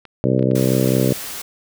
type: clicks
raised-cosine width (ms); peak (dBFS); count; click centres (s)
0.3; -23; 4; 0.053 / 0.393 / 0.427 / 0.513
type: harmonic tone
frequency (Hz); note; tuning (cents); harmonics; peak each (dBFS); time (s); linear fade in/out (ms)
64.6; C2; -21; 2 / 3 / 4 / 5 / 6 / 7 / 8 / 9; -19 / -21 / -22 / -23 / -24 / -24 / -25 / -26; 0.24-1.13; 0
type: noise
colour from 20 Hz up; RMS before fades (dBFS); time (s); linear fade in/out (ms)
white; -30; 0.55-1.42; 5
effects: none